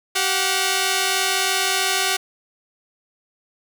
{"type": "tone pair together", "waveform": "5% pulse", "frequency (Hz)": [384.8, 726.4], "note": ["G4", "F#5"], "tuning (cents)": [-32, -32], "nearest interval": "major seventh", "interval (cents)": 1100, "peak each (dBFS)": -10, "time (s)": [0.15, 2.17], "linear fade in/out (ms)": 10, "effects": []}